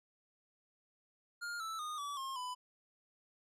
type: tone with pitch steps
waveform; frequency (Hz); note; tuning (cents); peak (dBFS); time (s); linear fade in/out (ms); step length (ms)
square; 1412 / 1317.4 / 1229.2 / 1146.9 / 1070.1 / 998.4; F6 / E6 / D#6 / D6 / C6 / B5; +19 / -1 / -21 / -41 / +39 / +19; -40; 1.41-2.55; 20; 190
effects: low-pass 11000 Hz 12 dB/octave